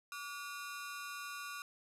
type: ring-modulated tone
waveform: sawtooth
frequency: 1292 Hz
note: E6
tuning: 35 cents flat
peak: -36 dBFS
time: 0.12-1.62 s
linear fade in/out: 0 ms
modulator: 143 Hz
effects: resampled to 32000 Hz + 11-bit